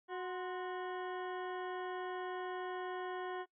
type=harmonic tone with a mistuned harmonic; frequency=367.1 Hz; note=F#4; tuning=14 cents flat; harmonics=1 / 2 / 3 / 4 / 5 / 6 / 8 / 9; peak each=-41 / -44 / -47 / -51 / -51 / -62 / -61 / -60 dBFS; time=0.08-3.46 s; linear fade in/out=50 ms; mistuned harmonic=3; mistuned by=-84 cents; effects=noise-tail reverb RT60 0.1 s tail -23 dB re dry